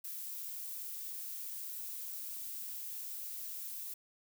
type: noise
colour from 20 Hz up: violet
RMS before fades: -43 dBFS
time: 0.04-3.94 s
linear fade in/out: 5 ms
effects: none